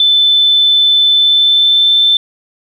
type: tone with pitch glide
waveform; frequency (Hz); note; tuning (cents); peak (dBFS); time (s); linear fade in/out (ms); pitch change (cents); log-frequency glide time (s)
sine; 3520 to 3542; A7 to A7; 0 to +11; -6; 0-2.17; 2; +11; 1.12-1.92
effects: 7-bit